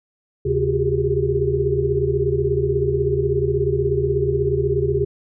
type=tone cluster; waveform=sine; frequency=76.8 / 134.8 / 362.8 / 394.8 / 411.2 Hz; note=D#2 / C#3 / F#4 / G4 / G#4; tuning=-22 / -48 / -34 / +12 / -17 cents; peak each=-26 / -23 / -25 / -22 / -22 dBFS; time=0.45-5.05 s; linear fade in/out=10 ms; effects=none